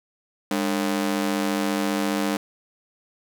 sawtooth ring-modulated tone, 251 Hz, B3, 28 cents sharp, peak -15 dBFS, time 0.51-2.37 s, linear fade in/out 2 ms, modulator 47.4 Hz, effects none

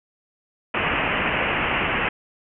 white low-pass noise, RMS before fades -23 dBFS, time 0.74-2.09 s, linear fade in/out 5 ms, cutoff 2900 Hz, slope 96 dB/octave, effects none

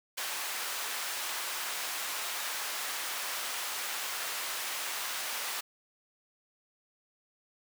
pink high-pass noise, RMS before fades -36 dBFS, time 0.17-5.61 s, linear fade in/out 10 ms, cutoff 1000 Hz, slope 12 dB/octave, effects none

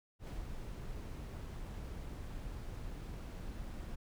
brown noise with ADSR envelope, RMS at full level -42 dBFS, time 0.19-3.96 s, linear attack 84 ms, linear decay 170 ms, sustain -2 dB, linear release 15 ms, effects none

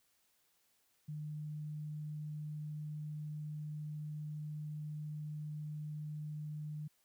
sine tone, 151.2 Hz, D#3, 49 cents flat, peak -40 dBFS, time 1.08-6.88 s, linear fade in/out 10 ms, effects white hiss -75 dBFS RMS until 7.04 s

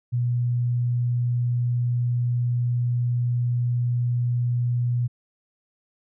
sine tone, 121.5 Hz, B2, 28 cents flat, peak -20 dBFS, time 0.12-5.08 s, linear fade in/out 20 ms, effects none

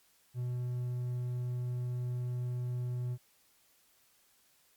triangle tone, 123.47 Hz, B2, in tune, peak -31 dBFS, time 0.34-3.18 s, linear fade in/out 50 ms, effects white hiss -68 dBFS RMS until 4.76 s + Opus 48 kbps

